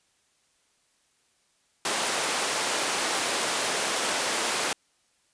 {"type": "high-pass noise", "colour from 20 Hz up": "pink", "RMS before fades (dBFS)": -27, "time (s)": [1.85, 4.73], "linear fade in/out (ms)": 2, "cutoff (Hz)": 460, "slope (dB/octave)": 12, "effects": ["white hiss -68 dBFS RMS until 5.33 s", "resampled to 22050 Hz"]}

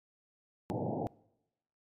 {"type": "band-pass noise", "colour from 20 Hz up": "pink", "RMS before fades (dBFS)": -35, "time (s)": [0.7, 1.07], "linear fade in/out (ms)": 0, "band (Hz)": [100, 860], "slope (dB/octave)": 96, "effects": ["noise-tail reverb RT60 0.9 s tail -24 dB re dry", "MP3 96 kbps"]}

